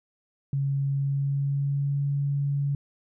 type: tone with pitch glide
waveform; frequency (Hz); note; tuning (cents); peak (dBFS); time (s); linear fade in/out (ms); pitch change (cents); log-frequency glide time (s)
sine; 138.59 to 141.34; C#3 to C#3; 0 to +34; -23; 0.53-2.75; 2; +34; 0.9-2.04
effects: none